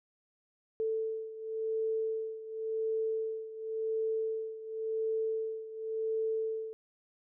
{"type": "beating tone pair", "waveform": "sine", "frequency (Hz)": [442.3, 443.22], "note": ["A4", "A4"], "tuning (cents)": [9, 13], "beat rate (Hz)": 0.92, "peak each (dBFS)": [-33, -37], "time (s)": [0.8, 6.73], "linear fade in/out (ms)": 0, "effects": []}